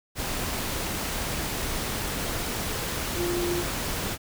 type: tone in noise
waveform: sine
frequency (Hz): 349.2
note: F4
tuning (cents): 0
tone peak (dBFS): -26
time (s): 3.15-3.64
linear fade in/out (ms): 50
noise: pink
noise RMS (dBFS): -30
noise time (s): 0.15-4.18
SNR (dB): +1
effects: none